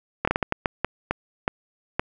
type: slowing click train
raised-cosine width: 0.5 ms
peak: -6 dBFS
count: 11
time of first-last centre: 0.25-1.995 s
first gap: 25 ms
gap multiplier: 1.4
effects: none